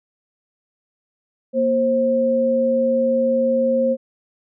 sine tone pair together, 235.9 / 530 Hz, A#3 / C5, +21 / +22 cents, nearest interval octave + major second, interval 1401 cents, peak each -21 / -16 dBFS, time 1.53-3.97 s, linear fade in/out 50 ms, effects none

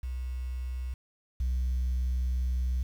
sine tone pair in turn, 62.9 / 62.9 Hz, B1 / B1, +32 / +32 cents, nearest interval unison, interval 0 cents, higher neither, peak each -31 / -24 dBFS, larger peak second, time 0.03-0.94 / 1.4-2.83 s, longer second, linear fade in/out 5 ms, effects tanh soft clip ceiling -24 dBFS + 9-bit

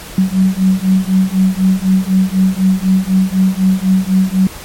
sine beating tone pair, 186.7 / 190.7 Hz, F#3 / G3, +16 / -47 cents, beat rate 4 Hz, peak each -12 dBFS, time 0.18-4.47 s, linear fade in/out 2 ms, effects pink hiss -31 dBFS RMS until 4.64 s + MP3 64 kbps

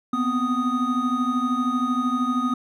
triangle tone cluster, 244 / 256.9 / 1244 Hz, B3 / C4 / D#6, -21 / -32 / -1 cents, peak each -23 dBFS, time 0.13-2.54 s, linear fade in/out 5 ms, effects none

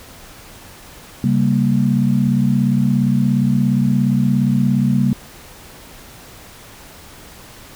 sine chord, G diminished, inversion second, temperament equal with one note detuned, 135.9 / 196 / 233.1 Hz, Db3 / G3 / Bb3, -34 / 0 / 0 cents, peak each -17 dBFS, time 1.24-5.13 s, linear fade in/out 2 ms, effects pink hiss -40 dBFS RMS until 7.75 s

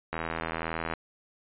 click train, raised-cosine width 0.5 ms, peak -16 dBFS, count 67, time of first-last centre 0.13-0.937 s, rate 81.8 Hz, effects resampled to 8000 Hz

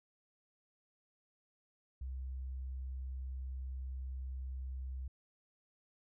sine tone, 65 Hz, C2, 11 cents flat, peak -39 dBFS, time 2.01-5.08 s, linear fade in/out 5 ms, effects none

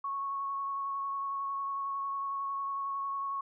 sine tone with vibrato, 1104 Hz, C#6, 7 cents flat, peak -32 dBFS, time 0.04-3.41 s, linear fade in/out 5 ms, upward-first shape sine, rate 11 Hz, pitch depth 12 cents each way, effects none

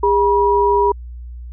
sine tone pair together, 406.2 / 966 Hz, G#4 / B5, -38 / -39 cents, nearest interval octave + minor third, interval 1499 cents, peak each -14 dBFS, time 0.03-0.92 s, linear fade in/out 5 ms, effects added 60 Hz sine -29 dBFS peak until 1.52 s

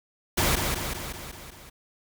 pink noise with echo, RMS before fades -23 dBFS, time 0.37-0.56 s, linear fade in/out 10 ms, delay 190 ms, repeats 6, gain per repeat -4 dB, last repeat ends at 1.7 s, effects none

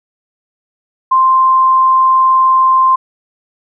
sine tone, 1046.5 Hz, C6, in tune, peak -6 dBFS, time 1.11-2.96 s, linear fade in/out 10 ms, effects none

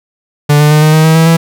45% pulse tone with pitch steps, 146.83 / 149.31 / 151.83 / 154.4 / 157.01 / 159.66 / 162.35 / 165.1 Hz, D3 / D3 / D#3 / D#3 / D#3 / D#3 / E3 / E3, 0 / +29 / -42 / -13 / +16 / +45 / -26 / +3 cents, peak -4 dBFS, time 0.49-1.37 s, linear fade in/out 10 ms, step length 110 ms, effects none

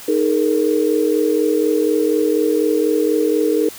sine chord, D# suspended fourth, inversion none, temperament equal with one note detuned, 311.1 / 422.1 / 466.2 Hz, D#4 / G#4 / A#4, 0 / +28 / 0 cents, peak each -18 dBFS, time 0.08-3.69 s, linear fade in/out 5 ms, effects white hiss -36 dBFS RMS until 3.78 s

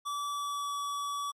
square tone with pitch glide, 1154 to 1143.4 Hz, D6 to D6, -31 to -47 cents, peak -33 dBFS, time 0.05-1.32 s, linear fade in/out 20 ms, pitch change -16 cents, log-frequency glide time 0.28-0.75 s, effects low-pass 12000 Hz 12 dB/octave + MP3 96 kbps

